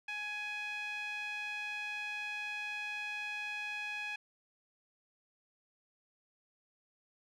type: tone with band-pass filter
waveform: sawtooth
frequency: 836 Hz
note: G#5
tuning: 11 cents sharp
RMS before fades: -40 dBFS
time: 0.08-4.16 s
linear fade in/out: 5 ms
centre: 2300 Hz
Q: 4.5
effects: none